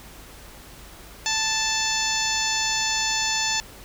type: harmonic tone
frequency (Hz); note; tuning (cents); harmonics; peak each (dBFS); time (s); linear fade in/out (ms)
880; A5; 0; 1 / 2 / 3 / 4 / 5 / 6 / 7 / 8; -30 / -30 / -30 / -30 / -30 / -30 / -30 / -30; 1.26-3.6; 0
effects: added 50 Hz sine -48 dBFS peak until 3.84 s + pink hiss -45 dBFS RMS until 3.84 s